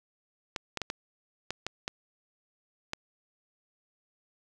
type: clicks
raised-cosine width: 0.2 ms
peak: -15 dBFS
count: 8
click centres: 0.562 / 0.773 / 0.817 / 0.901 / 1.506 / 1.666 / 1.879 / 2.934 s
effects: none